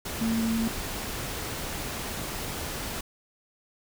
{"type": "tone in noise", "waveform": "sine", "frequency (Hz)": 226.4, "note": "A3", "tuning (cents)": 50, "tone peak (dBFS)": -24, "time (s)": [0.21, 0.68], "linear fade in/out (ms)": 5, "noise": "pink", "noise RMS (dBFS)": -34, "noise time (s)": [0.05, 3.01], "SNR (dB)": 7, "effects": []}